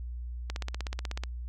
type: click train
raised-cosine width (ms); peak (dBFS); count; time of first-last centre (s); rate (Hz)
0.2; -18; 13; 0.5-1.236; 16.3
effects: added 60 Hz sine -35 dBFS peak until 1.48 s